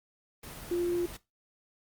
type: tone in noise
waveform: sine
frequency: 349.2 Hz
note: F4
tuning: in tune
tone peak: -26 dBFS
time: 0.71-1.06 s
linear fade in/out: 5 ms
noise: pink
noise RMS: -44 dBFS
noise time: 0.43-1.17 s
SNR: +15 dB
effects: noise-tail reverb RT60 0.2 s tail -17 dB re dry + Opus 24 kbps